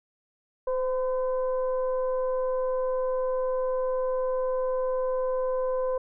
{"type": "tone with frequency modulation", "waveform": "sine", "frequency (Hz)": 514, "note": "C5", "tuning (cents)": -31, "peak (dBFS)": -24, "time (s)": [0.67, 5.98], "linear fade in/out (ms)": 5, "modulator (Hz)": 504, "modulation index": 0.59, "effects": []}